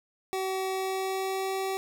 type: tone with pitch glide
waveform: 25% pulse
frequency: 379.6 to 383.8 Hz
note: F#4 to G4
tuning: +44 to -37 cents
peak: -25 dBFS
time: 0.33-1.77 s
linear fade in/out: 0 ms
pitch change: +19 cents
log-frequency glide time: 0.71-1.54 s
effects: none